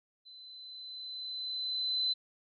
sine tone with level ramp, 4034 Hz, B7, 36 cents sharp, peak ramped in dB -50 to -27 dBFS, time 0.25-2.14 s, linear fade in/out 20 ms, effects none

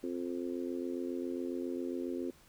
harmonic tone, 87.31 Hz, F2, in tune, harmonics 3 / 4 / 5 / 6, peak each -38 / -38 / -44 / -47 dBFS, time 0.03-2.31 s, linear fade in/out 10 ms, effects pink hiss -62 dBFS RMS until 2.48 s

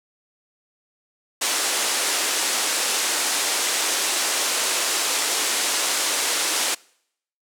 white band-pass noise, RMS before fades -23 dBFS, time 1.41-6.75 s, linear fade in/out 10 ms, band 300 to 9600 Hz, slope 24 dB/octave, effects noise-tail reverb RT60 0.7 s tail -25 dB re dry

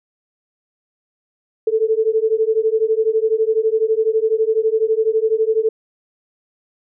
sine beating tone pair, 435.8 / 447.8 Hz, A4 / A4, -17 / +30 cents, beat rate 12 Hz, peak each -17 dBFS, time 1.67-5.69 s, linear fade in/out 5 ms, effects none

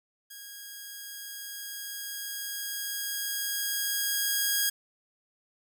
5% pulse tone with level ramp, 1639 Hz, G#6, 23 cents flat, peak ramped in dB -32 to -13 dBFS, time 0.3-4.7 s, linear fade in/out 10 ms, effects none

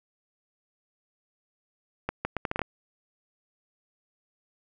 accelerating click train, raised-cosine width 0.5 ms, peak -13 dBFS, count 8, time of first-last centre 2.09-2.617 s, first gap 160 ms, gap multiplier 0.73, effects none

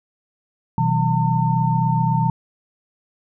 sine tone cluster, 126 / 161.7 / 189.4 / 904 Hz, B2 / E3 / F#3 / A5, +35 / -33 / +41 / +47 cents, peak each -20 / -20 / -26 / -21 dBFS, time 0.78-2.3 s, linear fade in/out 2 ms, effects none

